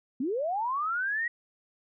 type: linear sweep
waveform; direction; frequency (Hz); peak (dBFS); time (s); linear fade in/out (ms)
sine; up; 233.1 to 1924; -27; 0.2-1.28; 5
effects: none